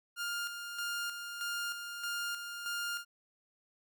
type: tone with tremolo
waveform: sawtooth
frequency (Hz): 1407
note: F6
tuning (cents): +12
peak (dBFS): -31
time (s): 0.16-3.05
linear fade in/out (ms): 50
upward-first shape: square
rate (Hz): 1.6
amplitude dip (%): 50
effects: none